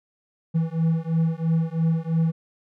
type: beating tone pair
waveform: triangle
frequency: 161.8 / 164.8 Hz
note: E3 / E3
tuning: -32 / 0 cents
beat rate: 3 Hz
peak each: -21 dBFS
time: 0.54-2.32 s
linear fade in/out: 20 ms
effects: none